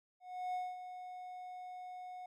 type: tone with ADSR envelope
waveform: triangle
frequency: 730 Hz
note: F#5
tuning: 24 cents flat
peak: -33 dBFS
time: 0.2-2.26 s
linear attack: 340 ms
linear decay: 220 ms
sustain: -10 dB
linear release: 4 ms
effects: none